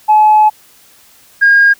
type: tone pair in turn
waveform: sine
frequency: 855 / 1624.3 Hz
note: A5 / G#6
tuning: -50 / -39 cents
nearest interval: major seventh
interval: 1111 cents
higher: second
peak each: -3 dBFS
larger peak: neither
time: 0.08-0.5 / 1.41-1.74 s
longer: first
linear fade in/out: 20 ms
effects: tanh soft clip ceiling 0 dBFS + white hiss -45 dBFS RMS until 1.79 s